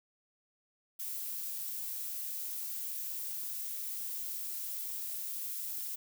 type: noise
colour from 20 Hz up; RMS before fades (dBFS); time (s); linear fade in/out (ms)
violet; -39; 0.99-5.96; 10
effects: none